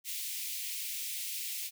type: high-pass noise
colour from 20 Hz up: white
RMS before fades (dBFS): -38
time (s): 0.04-1.71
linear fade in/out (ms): 50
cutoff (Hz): 2100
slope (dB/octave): 48
effects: none